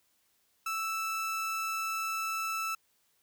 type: tone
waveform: 30% pulse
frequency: 1318.5 Hz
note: E6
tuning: in tune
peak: -29 dBFS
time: 0.66-2.75 s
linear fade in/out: 5 ms
effects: white hiss -72 dBFS RMS until 3.22 s